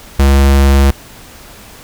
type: tone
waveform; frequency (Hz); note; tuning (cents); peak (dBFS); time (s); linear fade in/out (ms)
square; 68.8; C#2; -12; -6; 0.19-0.91; 5
effects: pink hiss -36 dBFS RMS until 1.83 s

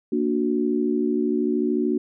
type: chord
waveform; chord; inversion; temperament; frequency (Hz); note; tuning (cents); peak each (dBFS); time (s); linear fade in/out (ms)
sine; Bb augmented; none; equal with one note detuned; 233.1 / 293.7 / 367; Bb3 / D4 / F#4; 0 / 0 / -14; -24; 0.12-1.98; 5
effects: none

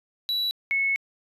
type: tone pair in turn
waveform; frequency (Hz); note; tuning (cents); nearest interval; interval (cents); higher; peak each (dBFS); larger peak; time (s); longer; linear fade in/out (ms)
triangle / sine; 3930 / 2197; B7 / C#7; -9 / -16; minor seventh; 1007; first; -22 / -21; second; 0.29-0.51 / 0.71-0.96; second; 0
effects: resampled to 32000 Hz

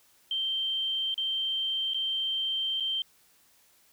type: tone with dropouts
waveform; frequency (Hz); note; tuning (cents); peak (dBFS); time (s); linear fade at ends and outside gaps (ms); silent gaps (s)
sine; 3136; G7; 0; -27; 0.31-3.02; 2; 1.143-1.178 / 1.936-1.944 / 2.8-2.805
effects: white hiss -63 dBFS RMS until 3.92 s

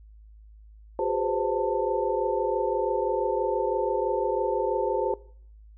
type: tone cluster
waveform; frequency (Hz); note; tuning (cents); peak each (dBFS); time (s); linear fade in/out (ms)
sine; 366.7 / 409.9 / 503 / 529 / 890; F#4 / G#4 / B4 / C5 / A5; -15 / -23 / +32 / +19 / +20; -30; 0.99-5.14; 2
effects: noise-tail reverb RT60 0.6 s tail -21 dB re dry + added 53 Hz sine -47 dBFS peak until 5.77 s

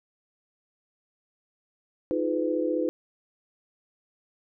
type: chord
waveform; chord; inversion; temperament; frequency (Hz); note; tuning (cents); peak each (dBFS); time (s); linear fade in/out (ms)
sine; F half-diminished seventh; third; just; 314.3 / 349.2 / 419.1 / 502.9; Eb4 / F4 / Ab4 / Cb5; +18 / 0 / +16 / +31; -28 / -30 / -34 / -28; 2.11-2.89; 0
effects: none

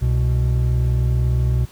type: tone pair together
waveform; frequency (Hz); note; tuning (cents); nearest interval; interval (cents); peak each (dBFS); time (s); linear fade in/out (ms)
triangle; 65.41 / 123.48; C2 / B2; 0 / 0; major seventh; 1100; -16; 0.01-1.66; 20
effects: pink hiss -47 dBFS RMS until 1.71 s

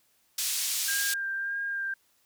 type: band-pass noise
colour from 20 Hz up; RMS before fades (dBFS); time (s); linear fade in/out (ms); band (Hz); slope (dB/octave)
pink; -30; 0.38-1.14; 5; 4500 to 14000; 12
type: tone with vibrato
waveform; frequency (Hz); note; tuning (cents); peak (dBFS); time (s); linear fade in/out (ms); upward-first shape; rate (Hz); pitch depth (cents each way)
sine; 1600; G6; +35; -29; 0.88-1.94; 5; sine; 1.7; 20
effects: white hiss -68 dBFS RMS until 2.25 s

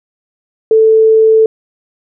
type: tone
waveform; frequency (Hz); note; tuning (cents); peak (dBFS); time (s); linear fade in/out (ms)
sine; 441.5; A4; +6; -4; 0.71-1.46; 2
effects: none

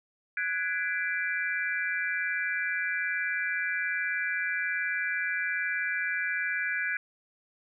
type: chord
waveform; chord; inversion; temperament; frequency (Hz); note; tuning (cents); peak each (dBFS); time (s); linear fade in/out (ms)
sine; G# half-diminished seventh; third; equal with one note detuned; 1480 / 1661.2 / 2015 / 2349; F#6 / G#6 / B6 / D7; 0 / 0 / +34 / 0; -33 / -31 / -37 / -34; 0.37-6.97; 2
effects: none

